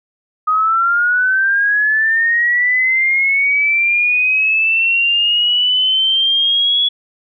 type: linear sweep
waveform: sine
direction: up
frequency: 1244.5 to 3386 Hz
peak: -11 dBFS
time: 0.47-6.89 s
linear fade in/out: 10 ms
effects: none